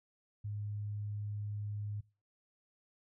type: tone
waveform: sine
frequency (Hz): 103.83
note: G#2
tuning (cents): 0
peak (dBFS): -37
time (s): 0.44-2.01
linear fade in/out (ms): 10
effects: noise-tail reverb RT60 0.3 s tail -21 dB re dry